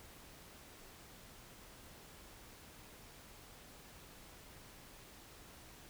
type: silence
effects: pink hiss -57 dBFS RMS until 5.89 s